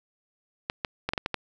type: clicks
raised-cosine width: 0.3 ms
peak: -11 dBFS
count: 7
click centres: 0.699 / 0.848 / 1.09 / 1.135 / 1.178 / 1.261 / 1.343 s
effects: none